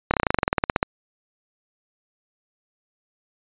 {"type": "slowing click train", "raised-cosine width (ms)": 0.5, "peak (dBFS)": -3, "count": 17, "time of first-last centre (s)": [0.11, 0.829], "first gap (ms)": 28, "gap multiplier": 1.06, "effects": ["resampled to 8000 Hz"]}